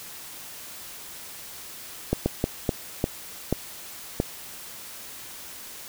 slowing click train, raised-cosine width 2 ms, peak -8 dBFS, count 7, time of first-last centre 2.13-4.201 s, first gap 130 ms, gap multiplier 1.39, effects white hiss -41 dBFS RMS until 5.88 s

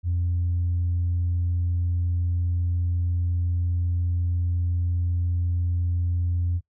sine tone, 87.2 Hz, F2, 2 cents flat, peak -20 dBFS, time 0.03-6.61 s, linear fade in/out 50 ms, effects noise-tail reverb RT60 0.1 s tail -21 dB re dry + tanh soft clip ceiling -18 dBFS

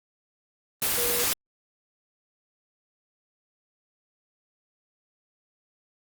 sine tone in noise, 479.5 Hz, A#4, 49 cents sharp, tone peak -30 dBFS, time 0.98-1.24 s, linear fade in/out 0 ms, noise white, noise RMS -25 dBFS, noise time 0.82-1.33 s, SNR -8 dB, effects Opus 24 kbps

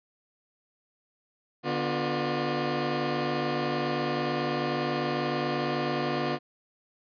20% pulse tone cluster, 147.2 / 247.5 / 356.5 / 600 Hz, D3 / B3 / F4 / D5, +4 / +4 / +36 / +37 cents, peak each -28 / -27 / -26 / -31 dBFS, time 1.63-6.39 s, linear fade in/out 50 ms, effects resampled to 11025 Hz

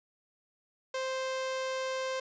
sawtooth tone, 523.3 Hz, C5, in tune, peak -28 dBFS, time 0.94-2.2 s, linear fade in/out 5 ms, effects resampled to 16000 Hz + 10-bit

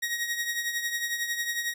sawtooth tone with tremolo, 1887 Hz, A#6, 21 cents sharp, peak -22 dBFS, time 0.02-1.74 s, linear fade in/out 10 ms, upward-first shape triangle, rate 11 Hz, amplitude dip 65%, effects none

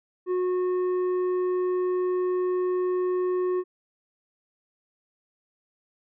triangle tone with tanh clipping, 364.5 Hz, F#4, 26 cents flat, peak -24 dBFS, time 0.26-3.64 s, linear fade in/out 50 ms, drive 11 dB, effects none

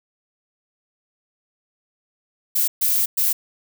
violet noise bursts at uneven times, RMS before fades -19 dBFS, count 3, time 2.55-2.68 / 2.81-3.06 / 3.17-3.33 s, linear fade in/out 10 ms, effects none

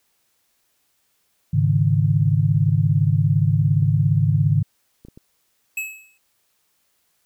sine chord, Ab suspended fourth, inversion none, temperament equal with one note detuned, 103.83 / 138.19 / 155.56 Hz, Ab2 / Db3 / Eb3, 0 / -5 / 0 cents, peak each -19 dBFS, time 1.53-4.63 s, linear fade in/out 10 ms
clicks, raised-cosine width 3 ms, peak -29 dBFS, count 5, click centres 2.691 / 3.825 / 5.05 / 5.085 / 5.175 s
square tone with exponential decay, 2583 Hz, E7, 36 cents flat, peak -22 dBFS, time 5.77-6.18 s, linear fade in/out 5 ms, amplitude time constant 88 ms
effects white hiss -67 dBFS RMS until 7.25 s

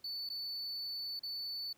triangle tone with dropouts, 4485 Hz, C#8, 19 cents sharp, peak -37 dBFS, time 0.04-1.73 s, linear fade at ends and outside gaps 5 ms, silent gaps 0.291-0.299 / 1.194-1.232 s, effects pink hiss -69 dBFS RMS until 1.77 s + high-pass 80 Hz 12 dB/octave

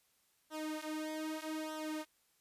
sawtooth tone with flanger, 311.1 Hz, D#4, in tune, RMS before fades -41 dBFS, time 0.5-2.06 s, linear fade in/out 50 ms, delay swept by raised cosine 0.42 to 5.72 ms, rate 0.81 Hz, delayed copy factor -0.95, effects white hiss -74 dBFS RMS until 2.4 s + resampled to 32000 Hz

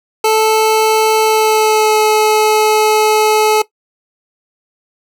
25% pulse tone with pitch glide, 437.6 to 430.1 Hz, A4 to A4, -9 to -39 cents, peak -5 dBFS, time 0.24-3.62 s, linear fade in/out 5 ms, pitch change -30 cents, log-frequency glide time 1.22-1.98 s, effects noise-tail reverb RT60 0.1 s tail -17 dB re dry

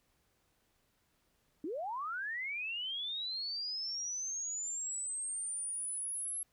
sine linear sweep, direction up, 277.2 to 11175 Hz, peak -36 dBFS, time 1.64-6.43 s, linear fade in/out 2 ms, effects pink hiss -75 dBFS RMS until 6.52 s

